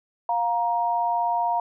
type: tone pair together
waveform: sine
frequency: 704.2 / 940 Hz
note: F5 / A#5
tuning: +14 / +14 cents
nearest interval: perfect fourth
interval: 500 cents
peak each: -24 / -23 dBFS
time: 0.29-1.6 s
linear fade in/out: 2 ms
effects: none